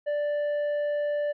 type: tone with tanh clipping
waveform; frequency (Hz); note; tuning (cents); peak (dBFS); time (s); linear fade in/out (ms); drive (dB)
triangle; 587.3; D5; 0; -26; 0.06-1.33; 20; 10
effects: none